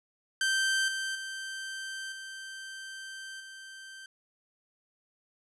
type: tone with level steps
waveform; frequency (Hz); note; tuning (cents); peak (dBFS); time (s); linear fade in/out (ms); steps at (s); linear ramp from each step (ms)
sawtooth; 1560; G6; -9; -22 / -28 / -33 / -37 / -41; 0.41-4.06; 2; 0.88 / 1.15 / 2.12 / 3.4; 2
effects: resampled to 24000 Hz